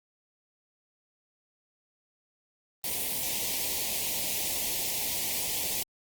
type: band-stop noise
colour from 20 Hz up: white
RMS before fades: -31 dBFS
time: 2.84-5.83 s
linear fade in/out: 2 ms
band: 950 to 2000 Hz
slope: 48 dB/octave
effects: Opus 32 kbps